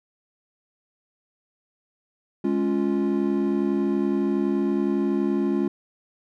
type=chord; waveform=triangle; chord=Db major; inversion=second; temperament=equal; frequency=207.7 / 277.2 / 349.2 Hz; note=Ab3 / Db4 / F4; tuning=0 / 0 / 0 cents; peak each=-23 dBFS; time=2.44-5.68 s; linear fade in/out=5 ms; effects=none